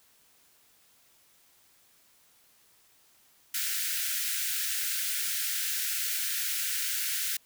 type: high-pass noise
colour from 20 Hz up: white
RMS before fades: -31 dBFS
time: 3.54-7.37 s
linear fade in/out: 5 ms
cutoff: 1400 Hz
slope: 96 dB/octave
effects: white hiss -63 dBFS RMS until 7.45 s